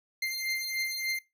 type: beating tone pair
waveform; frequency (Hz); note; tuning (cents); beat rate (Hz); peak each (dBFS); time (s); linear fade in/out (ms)
25% pulse; 2093 / 2096.4; C7 / C7; 0 / +3; 3.4; -31 / -29; 0.22-1.19; 5
effects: noise-tail reverb RT60 0.2 s tail -18 dB re dry